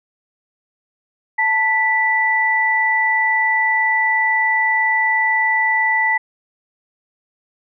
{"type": "tone pair together", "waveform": "sine", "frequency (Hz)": [883, 1972], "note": ["A5", "B6"], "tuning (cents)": [6, -3], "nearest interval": "octave + major second", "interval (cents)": 1391, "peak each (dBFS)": [-19, -15], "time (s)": [1.38, 6.18], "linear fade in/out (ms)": 10, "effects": []}